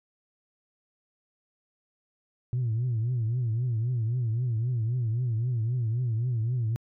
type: tone with vibrato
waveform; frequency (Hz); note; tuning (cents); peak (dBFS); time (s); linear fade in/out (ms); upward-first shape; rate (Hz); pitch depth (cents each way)
sine; 118.1; A#2; +23; -23; 2.53-6.76; 0; triangle; 3.8; 160
effects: tanh soft clip ceiling -22 dBFS